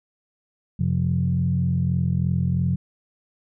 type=tone cluster; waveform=sine; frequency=91 / 133.6 / 176.9 Hz; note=F#2 / C3 / F3; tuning=-28 / +36 / +23 cents; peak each=-24 / -22 / -23 dBFS; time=0.79-2.76 s; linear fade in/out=10 ms; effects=tanh soft clip ceiling -10 dBFS